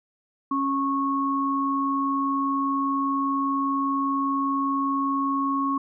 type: tone pair together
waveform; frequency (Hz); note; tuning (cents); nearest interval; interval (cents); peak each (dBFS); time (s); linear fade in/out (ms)
sine; 275 / 1100; C#4 / C#6; -14 / -14; 2 octaves; 2400; -25 / -24; 0.51-5.78; 5
effects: none